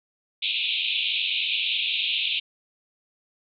white band-pass noise, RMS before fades -26 dBFS, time 0.42-2.4 s, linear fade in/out 10 ms, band 2400 to 3800 Hz, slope 96 dB/octave, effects none

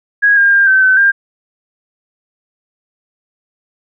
sine tone with pitch steps, 1652 / 1610 / 1601 / 1541 / 1524 / 1599 Hz, G#6 / G6 / G6 / G6 / G6 / G6, -10 / +46 / +36 / -30 / -49 / +34 cents, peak -6 dBFS, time 0.22-1.12 s, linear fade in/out 20 ms, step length 150 ms, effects none

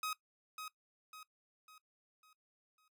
sawtooth tone with echo, 1263 Hz, D#6, 26 cents sharp, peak -33 dBFS, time 0.03-0.13 s, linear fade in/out 2 ms, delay 550 ms, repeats 5, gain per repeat -7 dB, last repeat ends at 2.88 s, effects noise-tail reverb RT60 0.1 s tail -18 dB re dry

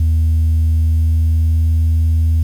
sine tone with pitch glide, 80 to 80.79 Hz, D#2 to E2, +49 to -34 cents, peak -8 dBFS, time 0-2.43 s, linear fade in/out 5 ms, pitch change +17 cents, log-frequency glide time 0.74-1.69 s, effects tanh soft clip ceiling -9 dBFS + 7-bit

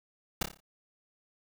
pink noise with echo, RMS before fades -29 dBFS, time 0.41-0.43 s, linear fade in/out 5 ms, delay 29 ms, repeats 6, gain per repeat -6 dB, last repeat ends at 0.604 s, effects none

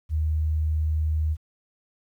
sine tone, 77.78 Hz, D#2, in tune, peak -21 dBFS, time 0.09-1.37 s, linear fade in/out 50 ms, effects 10-bit

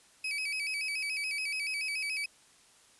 35% pulse tone with vibrato, 2415 Hz, D7, 48 cents sharp, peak -30 dBFS, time 0.24-2.26 s, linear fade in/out 5 ms, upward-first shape square, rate 7 Hz, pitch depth 92 cents each way, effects white hiss -61 dBFS RMS until 2.99 s + resampled to 24000 Hz

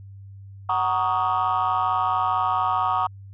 sine chord, D# minor seventh, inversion first, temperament just, 746.7 / 933.4 / 1120.1 / 1244.5 Hz, F#5 / A#5 / C#6 / D#6, +16 / +2 / +18 / 0 cents, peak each -24 dBFS, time 0.69-3.07 s, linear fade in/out 5 ms, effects tanh soft clip ceiling -14 dBFS + added 98 Hz sine -39 dBFS peak until 3.33 s

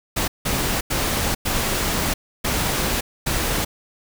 pink noise bursts at uneven times, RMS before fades -22 dBFS, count 6, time 0.16-0.28 / 0.45-0.81 / 0.9-1.35 / 1.45-2.14 / 2.44-3.01 / 3.26-3.65 s, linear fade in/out 10 ms, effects none

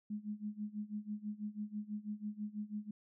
sine tone with tremolo, 210 Hz, G#3, 19 cents sharp, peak -36 dBFS, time 0.1-2.91 s, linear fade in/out 5 ms, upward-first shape sine, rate 6.1 Hz, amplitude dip 90%, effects none

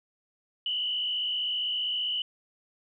sine tone with frequency modulation, 2972 Hz, F#7, 7 cents sharp, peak -27 dBFS, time 0.66-2.22 s, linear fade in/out 2 ms, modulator 55.3 Hz, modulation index 1.7, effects none

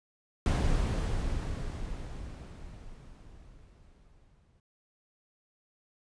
brown noise with exponential decay, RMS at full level -24 dBFS, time 0.46-4.6 s, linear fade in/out 1 ms, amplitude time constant 900 ms, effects resampled to 22050 Hz

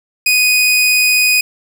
sawtooth tone, 2489 Hz, D#7, in tune, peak -6 dBFS, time 0.26-1.41 s, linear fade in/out 5 ms, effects none

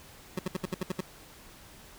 25% pulse tone bursts, 184.3 Hz, F#3, 7 cents flat, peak -25 dBFS, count 8, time 0.37-1.008 s, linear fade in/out 5 ms, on 22 ms, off 66 ms, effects pink hiss -52 dBFS RMS until 1.98 s

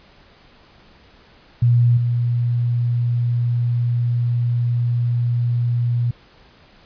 sine tone with level steps, 120 Hz, B2, 49 cents flat, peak -11 / -16 dBFS, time 1.62-6.11 s, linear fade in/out 5 ms, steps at 1.97 s, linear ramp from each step 5 ms, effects pink hiss -50 dBFS RMS until 6.85 s + resampled to 11025 Hz

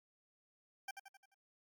20% pulse tone with echo, 784 Hz, G5, in tune, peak -36 dBFS, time 0.88-0.91 s, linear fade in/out 5 ms, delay 87 ms, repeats 5, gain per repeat -6 dB, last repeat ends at 1.345 s, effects MP3 96 kbps

